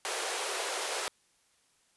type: high-pass noise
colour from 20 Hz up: pink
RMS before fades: -34 dBFS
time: 0.05-1.08 s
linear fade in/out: 0 ms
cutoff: 390 Hz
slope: 48 dB/octave
effects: white hiss -69 dBFS RMS until 1.96 s + resampled to 24000 Hz